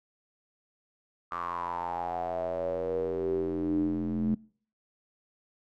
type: tone with band-pass filter sweep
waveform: square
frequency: 43.25 Hz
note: F1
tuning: 16 cents flat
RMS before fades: -31 dBFS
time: 1.31-4.35 s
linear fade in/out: 10 ms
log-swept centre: 1200 to 220 Hz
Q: 8.8
effects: noise-tail reverb RT60 0.5 s tail -25 dB re dry